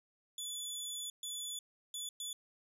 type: tone bursts at uneven times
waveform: 20% pulse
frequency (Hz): 3455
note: A7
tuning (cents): -32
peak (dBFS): -34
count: 4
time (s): 0.38-1.1 / 1.23-1.59 / 1.94-2.09 / 2.2-2.33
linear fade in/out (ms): 2
effects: none